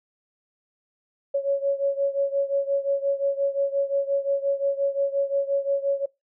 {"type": "beating tone pair", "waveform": "sine", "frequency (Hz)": [554.4, 560.1], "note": ["C#5", "C#5"], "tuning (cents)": [0, 18], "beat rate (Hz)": 5.7, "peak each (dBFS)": [-23, -26], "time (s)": [1.34, 6.06], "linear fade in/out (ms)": 10, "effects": ["noise-tail reverb RT60 0.2 s tail -22 dB re dry"]}